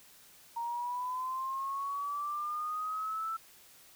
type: linear sweep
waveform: sine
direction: up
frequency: 928 to 1331 Hz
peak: -33 dBFS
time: 0.56-3.37 s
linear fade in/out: 10 ms
effects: white hiss -58 dBFS RMS until 3.95 s